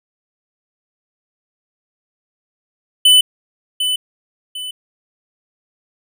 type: tone with echo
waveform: square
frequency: 3004 Hz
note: F#7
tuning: 26 cents sharp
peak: -7 dBFS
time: 3.05-3.21 s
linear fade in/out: 5 ms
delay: 750 ms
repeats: 2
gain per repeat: -9 dB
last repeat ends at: 4.71 s
effects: none